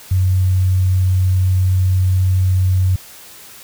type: tone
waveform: sine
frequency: 92.9 Hz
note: F#2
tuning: 7 cents sharp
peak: -11 dBFS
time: 0.11-2.96 s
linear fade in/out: 5 ms
effects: white hiss -39 dBFS RMS until 3.63 s